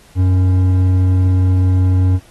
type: tone with hard clipping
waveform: triangle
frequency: 92.5 Hz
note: F#2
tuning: in tune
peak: -11 dBFS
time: 0.15-2.2 s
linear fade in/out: 50 ms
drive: 10 dB
effects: pink hiss -47 dBFS RMS until 2.3 s + AAC 32 kbps